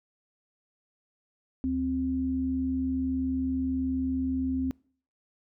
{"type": "tone pair together", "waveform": "sine", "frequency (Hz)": [73.4, 261.6], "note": ["D2", "C4"], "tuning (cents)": [0, 0], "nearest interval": "octave + minor seventh", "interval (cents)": 2200, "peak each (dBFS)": [-35, -26], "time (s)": [1.64, 4.71], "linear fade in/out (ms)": 0, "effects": ["noise-tail reverb RT60 0.5 s tail -25 dB re dry"]}